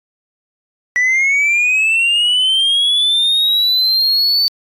sine linear sweep, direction up, 1951 to 4548 Hz, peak -8 dBFS, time 0.96-4.48 s, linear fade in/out 0 ms, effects tanh soft clip ceiling -10 dBFS + AAC 64 kbps

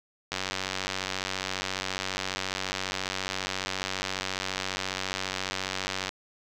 click train, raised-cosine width 0.2 ms, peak -12 dBFS, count 547, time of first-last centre 0.32-6.092 s, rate 94.6 Hz, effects none

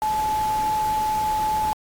sine tone in noise, 861 Hz, A5, 38 cents flat, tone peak -20 dBFS, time 0.02-1.73 s, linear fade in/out 0 ms, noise pink, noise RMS -35 dBFS, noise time 0.02-1.73 s, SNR +12 dB, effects AAC 64 kbps

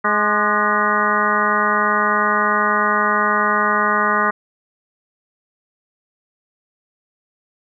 harmonic tone with a mistuned harmonic, 210.1 Hz, G#3, 20 cents sharp, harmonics 1 / 2 / 3 / 4 / 5 / 6 / 7 / 8 / 9, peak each -26 / -26 / -26 / -26 / -21 / -19 / -22 / -28 / -23 dBFS, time 0.04-4.31 s, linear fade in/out 10 ms, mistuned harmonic 6, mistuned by -60 cents, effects none

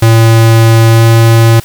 square tone with pitch glide, 113.5 to 114.22 Hz, A#2 to A#2, -46 to -35 cents, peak -3 dBFS, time 0.02-1.6 s, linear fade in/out 5 ms, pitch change +11 cents, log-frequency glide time 0.89-1.04 s, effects white hiss -33 dBFS RMS until 1.64 s

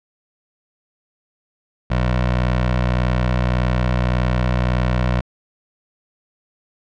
15% pulse tone with notch filter, 61.74 Hz, B1, in tune, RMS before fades -18 dBFS, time 1.9-5.21 s, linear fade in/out 10 ms, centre 260 Hz, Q 1.6, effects low-pass 3000 Hz 12 dB/octave

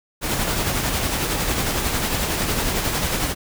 pink noise with tremolo, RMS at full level -21 dBFS, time 0.21-3.35 s, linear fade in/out 50 ms, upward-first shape sine, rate 11 Hz, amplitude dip 35%, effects none

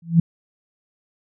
sine tone with exponential growth, 167.1 Hz, E3, 24 cents sharp, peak -6 dBFS, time 0.02-0.2 s, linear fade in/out 5 ms, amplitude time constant 37 ms, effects none

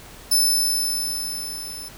20% pulse tone with level ramp, 5274 Hz, E8, in tune, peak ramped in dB -9 to -28 dBFS, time 0.31-1.89 s, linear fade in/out 10 ms, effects pink hiss -43 dBFS RMS until 1.97 s

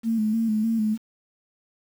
sine tone with vibrato, 220.9 Hz, A3, 7 cents sharp, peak -20 dBFS, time 0.03-0.98 s, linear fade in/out 50 ms, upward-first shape square, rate 3.3 Hz, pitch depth 45 cents each way, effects 8-bit

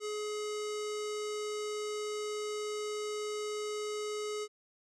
square tone with low-pass filter, 421.7 Hz, G#4, 26 cents sharp, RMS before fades -37 dBFS, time 0-4.48 s, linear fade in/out 50 ms, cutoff 7200 Hz, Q 2.2, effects none

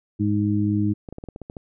harmonic tone, 103.83 Hz, G#2, in tune, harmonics 1 / 2 / 3, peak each -23 / -23 / -23 dBFS, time 0.19-0.94 s, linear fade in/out 20 ms
clicks, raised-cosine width 2 ms, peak -22 dBFS, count 9, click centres 1.088 / 1.126 / 1.184 / 1.239 / 1.287 / 1.361 / 1.417 / 1.499 / 1.568 s
effects none

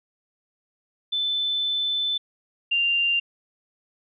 sine tone pair in turn, 3520 / 2786 Hz, A7 / F7, 0 / -5 cents, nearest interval major third, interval 405 cents, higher first, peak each -22 / -19 dBFS, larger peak second, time 1.12-2.18 / 2.71-3.2 s, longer first, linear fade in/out 10 ms, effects none

